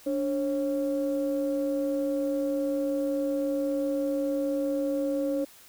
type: tone pair together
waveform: sine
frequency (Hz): 289.8 / 544.5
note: D4 / C#5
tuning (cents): -23 / -31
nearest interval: major seventh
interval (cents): 1092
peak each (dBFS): -27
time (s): 0.06-5.45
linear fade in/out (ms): 10
effects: tanh soft clip ceiling -19 dBFS + white hiss -53 dBFS RMS until 5.68 s